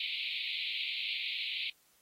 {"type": "band-pass noise", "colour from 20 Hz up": "pink", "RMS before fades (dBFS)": -37, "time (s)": [0, 1.7], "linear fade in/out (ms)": 2, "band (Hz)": [2200, 4200], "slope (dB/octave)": 96, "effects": ["white hiss -68 dBFS RMS until 2.01 s", "AAC 48 kbps"]}